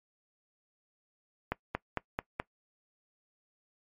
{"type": "accelerating click train", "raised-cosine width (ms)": 0.5, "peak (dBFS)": -15, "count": 5, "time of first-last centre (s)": [1.52, 2.399], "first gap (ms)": 230, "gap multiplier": 0.97, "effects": ["noise-tail reverb RT60 0.1 s tail -21 dB re dry", "MP3 64 kbps"]}